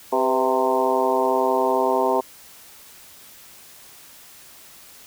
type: harmonic tone with a mistuned harmonic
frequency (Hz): 130.8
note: C3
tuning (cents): 0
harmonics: 2 / 3 / 4 / 5 / 6 / 7 / 8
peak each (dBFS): -29 / -23 / -25 / -24 / -28 / -23 / -28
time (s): 0.12-2.21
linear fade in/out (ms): 10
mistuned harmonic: 4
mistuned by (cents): -60
effects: white hiss -46 dBFS RMS until 5.06 s